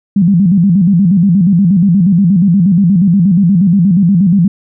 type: tone with vibrato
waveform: sine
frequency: 184.1 Hz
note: F#3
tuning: 8 cents flat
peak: -5 dBFS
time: 0.16-4.48 s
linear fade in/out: 5 ms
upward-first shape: square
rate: 8.4 Hz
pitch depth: 150 cents each way
effects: none